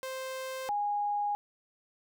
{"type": "tone pair in turn", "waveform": ["sawtooth", "sine"], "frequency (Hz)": [523.3, 823], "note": ["C5", "G#5"], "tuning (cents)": [0, -16], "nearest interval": "minor sixth", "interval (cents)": 784, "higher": "second", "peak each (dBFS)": [-32, -28], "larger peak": "second", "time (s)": [[0.03, 0.69], [0.69, 1.35]], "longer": "neither", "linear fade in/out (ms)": 0, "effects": []}